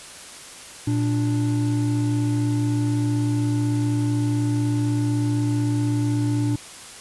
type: tone pair together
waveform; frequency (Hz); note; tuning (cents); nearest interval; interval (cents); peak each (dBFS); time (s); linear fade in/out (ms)
triangle; 116.54 / 293.7; A#2 / D4; 0 / 0; octave + major third; 1600; -19 / -21; 0.87-6.56; 5
effects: white hiss -40 dBFS RMS until 7 s + resampled to 24000 Hz